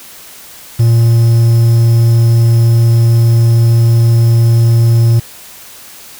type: tone with quantisation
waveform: triangle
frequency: 115.8 Hz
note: A#2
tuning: 11 cents flat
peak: -3 dBFS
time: 0.79-5.2 s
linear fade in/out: 10 ms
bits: 5
effects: white hiss -34 dBFS RMS until 6.19 s